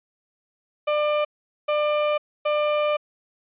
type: tone bursts at uneven times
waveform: 35% pulse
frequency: 597 Hz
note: D5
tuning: 28 cents sharp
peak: -18 dBFS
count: 3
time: 0.87-1.25 / 1.68-2.18 / 2.45-2.97 s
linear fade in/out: 10 ms
effects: resampled to 8000 Hz